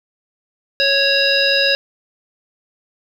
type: harmonic tone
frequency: 553 Hz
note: C#5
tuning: 4 cents flat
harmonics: 1 / 3 / 5 / 7 / 9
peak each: -19 / -19 / -19 / -19 / -19 dBFS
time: 0.8-1.75 s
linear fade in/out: 0 ms
effects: 7-bit